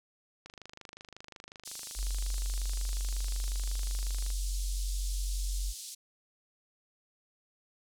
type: click train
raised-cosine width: 0.2 ms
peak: -29 dBFS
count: 99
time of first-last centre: 0.46-4.303 s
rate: 25.5 Hz
type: band-pass noise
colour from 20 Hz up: white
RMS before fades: -44 dBFS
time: 1.65-5.95 s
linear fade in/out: 10 ms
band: 3800 to 10000 Hz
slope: 24 dB/octave
type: tone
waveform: sine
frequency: 46 Hz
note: F#1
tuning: 9 cents flat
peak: -30 dBFS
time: 1.95-5.74 s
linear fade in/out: 50 ms
effects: none